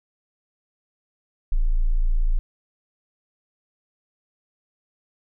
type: tone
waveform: sine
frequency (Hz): 28.15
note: A0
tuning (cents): +40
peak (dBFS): -16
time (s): 1.52-2.39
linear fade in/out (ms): 0
effects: none